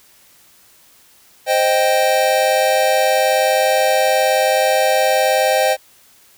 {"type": "chord", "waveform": "square", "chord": "C minor", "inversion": "none", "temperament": "equal", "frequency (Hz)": [523.3, 622.3, 784], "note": ["C5", "Eb5", "G5"], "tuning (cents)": [0, 0, 0], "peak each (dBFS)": -18, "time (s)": [1.46, 5.77], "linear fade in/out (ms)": 50, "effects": ["white hiss -50 dBFS RMS until 6.37 s"]}